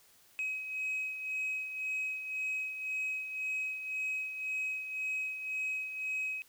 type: beating tone pair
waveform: sine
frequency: 2541 / 2542.9 Hz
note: D#7 / D#7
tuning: +36 / +37 cents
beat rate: 1.9 Hz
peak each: -33 / -40 dBFS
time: 0.39-6.42 s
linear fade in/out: 0 ms
effects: tanh soft clip ceiling -30 dBFS + white hiss -63 dBFS RMS until 6.48 s